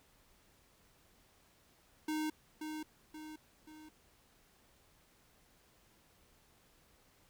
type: tone with echo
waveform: square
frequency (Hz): 309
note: D#4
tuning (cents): -12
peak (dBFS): -35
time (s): 2.08-2.3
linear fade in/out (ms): 5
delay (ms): 530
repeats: 3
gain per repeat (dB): -6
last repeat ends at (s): 3.89
effects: pink hiss -68 dBFS RMS until 7.29 s